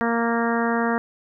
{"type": "harmonic tone", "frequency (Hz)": 232.4, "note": "A#3", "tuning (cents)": -5, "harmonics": [1, 2, 3, 4, 5, 6, 7, 8], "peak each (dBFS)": [-23, -26, -28, -29, -30, -31, -31, -32], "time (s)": [0.01, 0.98], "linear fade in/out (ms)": 0, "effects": []}